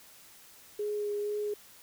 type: tone with vibrato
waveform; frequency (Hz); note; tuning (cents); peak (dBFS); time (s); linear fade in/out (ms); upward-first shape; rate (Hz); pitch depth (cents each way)
sine; 415.3; G#4; 0; -30; 0.79-1.54; 5; sine; 2.1; 13
effects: white hiss -55 dBFS RMS until 1.82 s